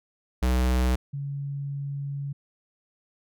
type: tone pair in turn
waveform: square / sine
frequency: 62.8 / 140.63 Hz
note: B1 / C#3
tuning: +30 / +25 cents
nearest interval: octave + major second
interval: 1395 cents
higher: second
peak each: -21 / -29 dBFS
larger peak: first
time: 0.42-0.96 / 1.13-2.33 s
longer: second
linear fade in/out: 10 ms
effects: none